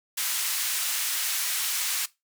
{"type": "band-pass noise", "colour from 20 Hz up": "white", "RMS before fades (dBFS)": -28, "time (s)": [0.17, 2.06], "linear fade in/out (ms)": 10, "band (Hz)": [1400, 15000], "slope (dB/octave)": 12, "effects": ["noise-tail reverb RT60 0.2 s tail -19 dB re dry"]}